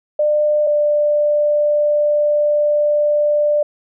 sine tone pair in turn, 599 / 592.5 Hz, D5 / D5, +34 / +15 cents, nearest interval unison, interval 19 cents, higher first, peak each -12 dBFS, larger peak neither, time 0.19-0.67 / 0.67-3.63 s, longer second, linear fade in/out 5 ms, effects none

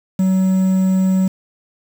triangle tone with quantisation, 188.5 Hz, F#3, 32 cents sharp, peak -10 dBFS, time 0.19-1.28 s, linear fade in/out 5 ms, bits 6, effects none

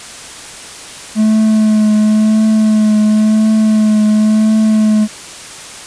triangle tone with vibrato, 215.5 Hz, A3, 36 cents flat, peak -5 dBFS, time 1.15-5.08 s, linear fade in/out 50 ms, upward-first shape triangle, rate 0.95 Hz, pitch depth 24 cents each way, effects white hiss -30 dBFS RMS until 5.86 s + resampled to 22050 Hz

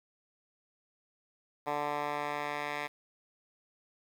10% pulse tone with band-pass filter sweep, 146.83 Hz, D3, in tune, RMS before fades -35 dBFS, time 1.66-2.88 s, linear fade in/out 20 ms, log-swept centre 970 to 1800 Hz, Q 1.4, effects 9-bit

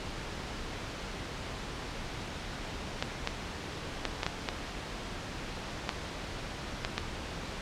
clicks, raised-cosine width 0.2 ms, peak -11 dBFS, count 9, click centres 3.025 / 3.274 / 4.053 / 4.232 / 4.265 / 4.488 / 5.892 / 6.849 / 6.98 s, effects pink hiss -39 dBFS RMS until 7.61 s + low-pass 5000 Hz 12 dB/octave

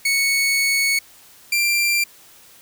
sawtooth tone pair in turn, 2215 / 2370 Hz, C#7 / D7, -2 / +15 cents, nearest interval minor second, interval 117 cents, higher second, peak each -13 dBFS, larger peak neither, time 0.05-0.99 / 1.52-2.04 s, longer first, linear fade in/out 5 ms, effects white hiss -48 dBFS RMS until 2.61 s

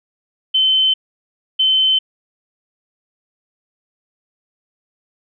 sine tone pair in turn, 3070 / 3070 Hz, G7 / G7, -37 / -37 cents, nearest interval unison, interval 0 cents, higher neither, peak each -11 dBFS, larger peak neither, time 0.54-0.94 / 1.59-1.99 s, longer neither, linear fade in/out 10 ms, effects none

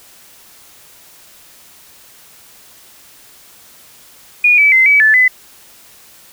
sine tone with pitch steps, 2447 / 2299 / 2065 / 2284 / 1743 / 2012 Hz, D#7 / D7 / C7 / D7 / A6 / B6, -29 / -37 / -23 / -49 / -17 / +32 cents, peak -6 dBFS, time 4.44-5.28 s, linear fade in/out 5 ms, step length 140 ms, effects white hiss -43 dBFS RMS until 6.32 s

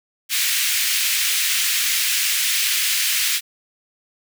pink high-pass noise, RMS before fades -20 dBFS, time 0.29-3.41 s, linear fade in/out 50 ms, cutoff 2000 Hz, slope 24 dB/octave, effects none

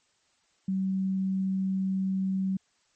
sine tone, 190.7 Hz, G3, 47 cents flat, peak -25 dBFS, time 0.68-2.57 s, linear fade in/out 5 ms, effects white hiss -69 dBFS RMS until 2.95 s + MP3 32 kbps

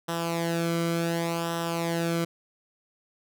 sawtooth tone with flanger, 167.9 Hz, E3, 32 cents sharp, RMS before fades -28 dBFS, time 0.08-2.25 s, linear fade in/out 10 ms, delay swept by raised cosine 0.44 to 1.14 ms, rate 0.68 Hz, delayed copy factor -0.7, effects none

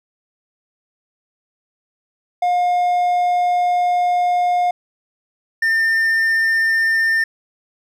triangle tone pair in turn, 713 / 1803.9 Hz, F5 / A6, +36 / +43 cents, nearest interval octave + major third, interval 1607 cents, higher second, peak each -12 dBFS, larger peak neither, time 2.42-4.71 / 5.62-7.24 s, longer first, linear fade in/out 5 ms, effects none

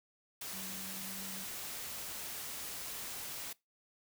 sine tone in noise, 190.9 Hz, G3, 46 cents flat, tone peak -49 dBFS, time 0.53-1.44 s, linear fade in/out 5 ms, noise white, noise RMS -43 dBFS, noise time 0.41-3.53 s, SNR -9 dB, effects noise-tail reverb RT60 0.2 s tail -22 dB re dry

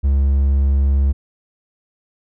triangle tone, 68.9 Hz, C#2, 10 cents flat, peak -10 dBFS, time 0.03-1.13 s, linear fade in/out 20 ms, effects none

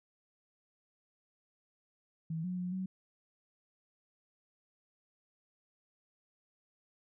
sine tone with pitch steps, 161.9 / 181.6 / 179.8 / 187.5 Hz, E3 / F#3 / F#3 / F#3, -31 / -32 / -49 / +23 cents, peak -34 dBFS, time 2.3-2.86 s, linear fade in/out 5 ms, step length 140 ms, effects none

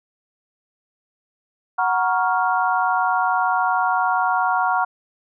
sine chord, Gb major seventh, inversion none, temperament equal with one note detuned, 740 / 944.3 / 1108.7 / 1396.9 Hz, Gb5 / Bb5 / Db6 / F6, 0 / +22 / 0 / 0 cents, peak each -21 / -22 / -24 / -23 dBFS, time 1.78-4.85 s, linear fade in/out 10 ms, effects none

